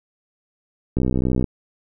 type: click train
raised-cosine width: 3 ms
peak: -8 dBFS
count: 31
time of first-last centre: 0.97-1.442 s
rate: 63.5 Hz
effects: none